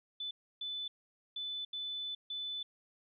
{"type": "tone bursts at uneven times", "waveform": "sine", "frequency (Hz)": 3500, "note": "A7", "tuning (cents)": -10, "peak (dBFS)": -37, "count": 5, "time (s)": [[0.2, 0.31], [0.61, 0.88], [1.36, 1.65], [1.73, 2.15], [2.3, 2.63]], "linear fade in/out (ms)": 5, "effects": []}